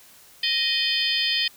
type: harmonic tone with a mistuned harmonic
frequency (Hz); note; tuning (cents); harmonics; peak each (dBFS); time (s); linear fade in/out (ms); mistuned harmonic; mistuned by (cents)
622.3; D#5; 0; 3 / 4 / 5 / 6 / 7 / 8; -30 / -29 / -25 / -29 / -28 / -28; 0.43-1.48; 5; 6; -93
effects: white hiss -51 dBFS RMS until 1.56 s